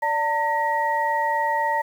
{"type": "tone cluster", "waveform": "sine", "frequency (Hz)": [583, 906, 1903], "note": ["D5", "A#5", "A#6"], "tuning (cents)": [-13, -50, 35], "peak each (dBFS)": [-28, -21, -27], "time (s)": [0.02, 1.82], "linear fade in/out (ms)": 10, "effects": ["8-bit"]}